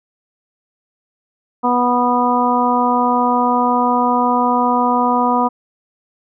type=harmonic tone; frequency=245.5 Hz; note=B3; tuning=10 cents flat; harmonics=1 / 2 / 3 / 4 / 5; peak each=-18 / -22 / -19 / -16 / -21 dBFS; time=1.63-5.49 s; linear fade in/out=20 ms; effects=none